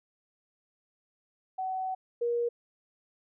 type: tone pair in turn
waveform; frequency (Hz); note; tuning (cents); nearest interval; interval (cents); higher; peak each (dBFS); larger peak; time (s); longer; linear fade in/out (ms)
sine; 753 / 474.4; F#5 / A#4; +30 / +30; minor sixth; 800; first; -30 / -26; second; 1.58-1.95 / 2.21-2.49; first; 10
effects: none